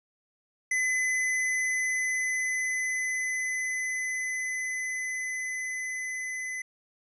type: tone with level ramp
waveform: square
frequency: 2021 Hz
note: B6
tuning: 39 cents sharp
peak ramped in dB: -25 to -33 dBFS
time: 0.71-6.62 s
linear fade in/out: 5 ms
effects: resampled to 24000 Hz